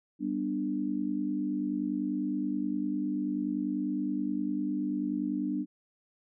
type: chord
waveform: sine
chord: G major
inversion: none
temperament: equal with one note detuned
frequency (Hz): 196 / 246.9 / 296.6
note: G3 / B3 / D4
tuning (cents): 0 / 0 / +17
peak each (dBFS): -35 / -34 / -31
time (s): 0.19-5.66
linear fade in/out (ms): 50
effects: none